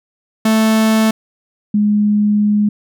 45% pulse / sine tone pair in turn, 220 / 208.4 Hz, A3 / G#3, 0 / +6 cents, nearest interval minor second, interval 94 cents, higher first, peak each -10 dBFS, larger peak neither, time 0.45-1.11 / 1.74-2.69 s, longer second, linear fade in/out 5 ms, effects none

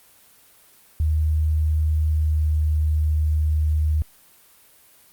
sine tone with pitch glide, 77.5 to 76.88 Hz, D#2 to D#2, -6 to -20 cents, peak -17 dBFS, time 1-4.02 s, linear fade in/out 0 ms, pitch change -14 cents, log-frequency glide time 2.07-2.51 s, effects white hiss -53 dBFS RMS until 5.12 s + Opus 32 kbps

